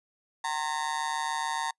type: tone with amplitude modulation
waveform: 35% pulse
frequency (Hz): 916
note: A#5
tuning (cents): -31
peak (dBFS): -23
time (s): 0.44-1.71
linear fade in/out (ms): 5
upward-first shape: sine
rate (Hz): 147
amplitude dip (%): 95
effects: noise-tail reverb RT60 0.1 s tail -26 dB re dry + resampled to 24000 Hz